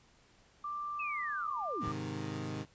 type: tone with pitch glide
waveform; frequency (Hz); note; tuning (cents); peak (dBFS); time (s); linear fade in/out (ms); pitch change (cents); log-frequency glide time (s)
sine; 1180 to 1192.3; D6 to D6; +8 to +26; -36; 0.64-1.92; 5; +18; 0.99-1.54
type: linear sweep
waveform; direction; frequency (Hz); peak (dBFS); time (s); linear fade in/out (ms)
sine; down; 2637 to 31.81; -37; 0.99-1.89; 10
type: chord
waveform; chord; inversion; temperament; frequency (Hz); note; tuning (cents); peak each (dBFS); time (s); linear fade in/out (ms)
20% pulse; Ab major; none; equal; 103.83 / 130.81 / 155.56; Ab2 / C3 / Eb3; 0 / 0 / 0; -37; 1.8-2.66; 50
effects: pink hiss -65 dBFS RMS until 2.74 s + resampled to 16000 Hz